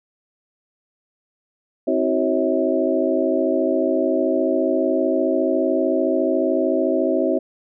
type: tone cluster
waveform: sine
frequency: 262.8 / 322.6 / 376.4 / 548 / 643 Hz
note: C4 / E4 / F#4 / C#5 / E5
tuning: +8 / -37 / +30 / -20 / -43 cents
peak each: -23 dBFS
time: 1.87-7.39 s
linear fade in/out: 10 ms
effects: none